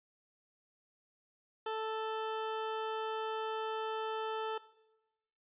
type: tone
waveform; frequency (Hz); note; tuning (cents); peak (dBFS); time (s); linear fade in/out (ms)
20% pulse; 440; A4; 0; -30; 1.66-4.58; 5
effects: noise-tail reverb RT60 1.0 s tail -19 dB re dry + resampled to 8000 Hz